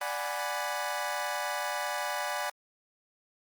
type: chord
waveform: 25% pulse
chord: G# half-diminished seventh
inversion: second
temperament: equal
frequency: 587.3 / 740 / 830.6 / 987.8 Hz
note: D5 / F#5 / G#5 / B5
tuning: 0 / 0 / 0 / 0 cents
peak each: -33 dBFS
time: 0.01-2.5 s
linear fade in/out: 5 ms
effects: Opus 24 kbps